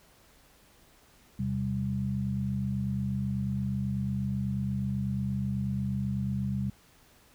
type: tone cluster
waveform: sine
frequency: 78.7 / 128.7 / 196.9 Hz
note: D#2 / C3 / G3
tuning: +20 / -28 / +8 cents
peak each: -38 / -31 / -31 dBFS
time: 1.39-6.7 s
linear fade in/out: 5 ms
effects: pink hiss -60 dBFS RMS until 7.34 s